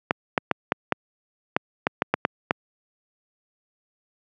clicks, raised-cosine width 0.5 ms, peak -3 dBFS, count 11, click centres 0.109 / 0.378 / 0.513 / 0.721 / 0.923 / 1.565 / 1.869 / 2.021 / 2.14 / 2.251 / 2.509 s, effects high-pass 150 Hz 12 dB/octave

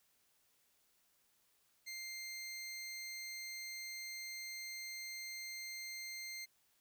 20% pulse tone, 2100 Hz, C7, 6 cents sharp, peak -39 dBFS, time 1.86-6.46 s, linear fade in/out 20 ms, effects white hiss -75 dBFS RMS until 6.8 s

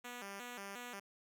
5% pulse tone with vibrato, 220 Hz, A3, in tune, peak -34 dBFS, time 0.04-1 s, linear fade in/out 10 ms, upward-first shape square, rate 2.8 Hz, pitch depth 180 cents each way, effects none

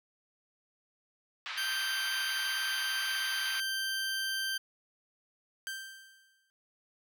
pink band-pass noise, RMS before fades -40 dBFS, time 1.46-3.6 s, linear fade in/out 0 ms, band 1200 to 4200 Hz, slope 24 dB/octave
20% pulse tone, 1565 Hz, G6, 3 cents flat, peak -27 dBFS, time 1.57-4.58 s, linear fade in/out 10 ms
sawtooth tone with exponential decay, 1568 Hz, G6, in tune, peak -31 dBFS, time 5.67-6.5 s, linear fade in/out 0 ms, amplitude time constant 180 ms
effects none

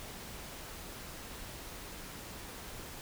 silence, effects pink hiss -46 dBFS RMS until 3.01 s

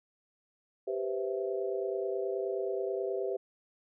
sine chord, C major seventh, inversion second, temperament equal, 392 / 493.9 / 523.3 / 659.3 Hz, G4 / B4 / C5 / E5, 0 / 0 / 0 / 0 cents, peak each -33 / -38 / -38 / -39 dBFS, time 0.87-3.37 s, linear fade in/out 10 ms, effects none

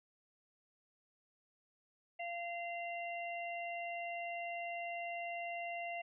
harmonic tone, 690 Hz, F5, 21 cents flat, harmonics 1 / 3 / 4, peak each -41 / -46 / -47 dBFS, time 2.19-6.02 s, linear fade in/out 10 ms, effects none

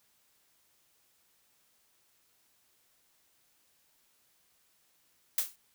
blue noise with exponential decay, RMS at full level -25 dBFS, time 5.38-5.56 s, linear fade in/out 2 ms, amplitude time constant 38 ms, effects white hiss -70 dBFS RMS until 5.74 s

